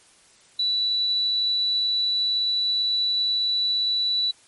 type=tone; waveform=sine; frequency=3951 Hz; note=B7; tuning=in tune; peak=-20 dBFS; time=0.59-4.31 s; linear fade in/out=5 ms; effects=white hiss -55 dBFS RMS until 4.47 s + MP3 48 kbps